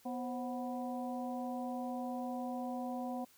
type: harmonic tone with a mistuned harmonic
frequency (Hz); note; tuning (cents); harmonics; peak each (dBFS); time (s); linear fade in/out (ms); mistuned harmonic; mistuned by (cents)
246.9; B3; 0; 1 / 2 / 3 / 4; -39 / -45 / -42 / -50; 0.05-3.25; 10; 2; +110
effects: white hiss -65 dBFS RMS until 3.37 s